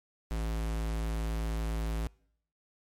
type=tone; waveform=square; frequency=55 Hz; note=A1; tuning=in tune; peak=-31 dBFS; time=0.31-2.07 s; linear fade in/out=0 ms; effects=noise-tail reverb RT60 0.7 s tail -25 dB re dry + MP3 64 kbps